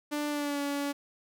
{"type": "tone with pitch glide", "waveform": "sawtooth", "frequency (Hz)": [295.2, 284.3], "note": ["D4", "C#4"], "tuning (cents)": [9, 44], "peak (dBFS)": -26, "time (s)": [0.11, 0.93], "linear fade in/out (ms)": 20, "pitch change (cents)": -65, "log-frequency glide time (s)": [0.29, 0.6], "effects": []}